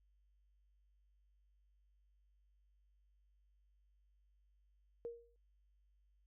sine tone with exponential decay, 469.3 Hz, A#4, 12 cents sharp, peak -39 dBFS, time 5.05-5.36 s, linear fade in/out 0 ms, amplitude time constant 66 ms, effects added 50 Hz sine -70 dBFS peak until 6.26 s

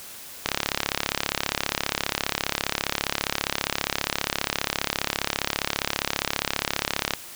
click train, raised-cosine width 0.2 ms, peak -4 dBFS, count 234, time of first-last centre 0.46-7.136 s, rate 34.9 Hz, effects white hiss -41 dBFS RMS until 7.35 s

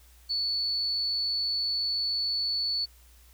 sine tone, 4447 Hz, C#8, 5 cents sharp, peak -26 dBFS, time 0.29-2.86 s, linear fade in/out 20 ms, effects added 60 Hz sine -54 dBFS peak until 3.33 s + white hiss -60 dBFS RMS until 3.33 s

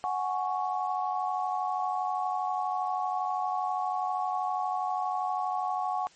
sine chord, F# suspended second, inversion none, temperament just, 740 / 832.5 / 1110 Hz, F#5 / G#5 / C#6, 0 / +4 / +2 cents, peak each -30 / -33 / -33 dBFS, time 0.04-6.07 s, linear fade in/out 0 ms, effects white hiss -58 dBFS RMS until 6.15 s + MP3 32 kbps

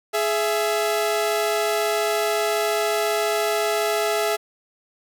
sawtooth tone pair together, 420 / 667.2 Hz, G#4 / E5, +19 / +21 cents, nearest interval minor sixth, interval 802 cents, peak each -19 / -19 dBFS, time 0.13-4.37 s, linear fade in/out 20 ms, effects none

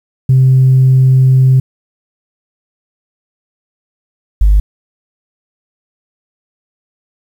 sine tone pair in turn, 130.81 / 50.58 Hz, C3 / G#1, 0 / -45 cents, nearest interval octave + major third, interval 1645 cents, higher first, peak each -3 dBFS, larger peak neither, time 0.29-1.6 / 4.41-4.6 s, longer first, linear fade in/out 5 ms, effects tanh soft clip ceiling -1 dBFS + 7-bit

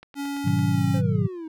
click train, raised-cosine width 0.3 ms, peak -28 dBFS, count 6, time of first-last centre 0.03-0.591 s, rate 8.91 Hz
square tone with pitch glide, 281.5 to 273.2 Hz, C#4 to C#4, +27 to -25 cents, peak -28 dBFS, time 0.15-1.02 s, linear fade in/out 50 ms, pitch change -52 cents, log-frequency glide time 0.69-0.86 s
sine chord, G# minor seventh, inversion none, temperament equal, 103.83 / 123.47 / 155.56 / 185 Hz, G#2 / B2 / D#3 / F#3, 0 / 0 / 0 / 0 cents, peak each -25 dBFS, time 0.44-1.28 s, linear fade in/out 20 ms
triangle exponential sweep, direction down, 534 to 311.1 Hz, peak -30 dBFS, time 0.94-1.48 s, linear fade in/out 5 ms
effects none

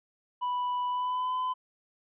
triangle tone with pitch glide, 987.8 to 1013.8 Hz, B5 to B5, 0 to +45 cents, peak -26 dBFS, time 0.41-1.54 s, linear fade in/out 20 ms, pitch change +45 cents, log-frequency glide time 0.88-1.35 s, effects resampled to 8000 Hz

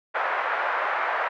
white band-pass noise, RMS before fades -26 dBFS, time 0.14-1.29 s, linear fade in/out 20 ms, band 570 to 1700 Hz, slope 24 dB/octave, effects none

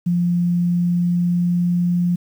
sine tone with pitch glide, 174.61 to 175.72 Hz, F3 to F3, 0 to +11 cents, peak -15 dBFS, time 0.06-2.16 s, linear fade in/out 10 ms, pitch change +11 cents, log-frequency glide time 0.57-2.05 s, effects 8-bit

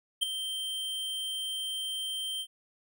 square tone with ADSR envelope, 3136 Hz, G7, in tune, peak -22 dBFS, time 0.21-2.47 s, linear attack 21 ms, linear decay 5 ms, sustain -11 dB, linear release 66 ms, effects none

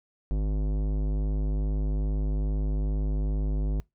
sine tone with tanh clipping, 51.2 Hz, G#1, 24 cents flat, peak -26 dBFS, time 0.31-3.8 s, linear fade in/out 0 ms, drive 17 dB, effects noise-tail reverb RT60 0.2 s tail -25 dB re dry

